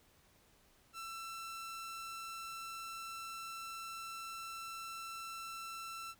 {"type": "tone", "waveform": "sawtooth", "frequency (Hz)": 1339, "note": "E6", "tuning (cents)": 27, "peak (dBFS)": -40, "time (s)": [0.93, 6.15], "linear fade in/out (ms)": 50, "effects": ["pink hiss -68 dBFS RMS until 6.19 s"]}